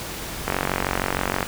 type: click train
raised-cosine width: 0.5 ms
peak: -6 dBFS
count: 45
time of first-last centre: 0.48-1.428 s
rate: 46.4 Hz
effects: pink hiss -32 dBFS RMS until 1.47 s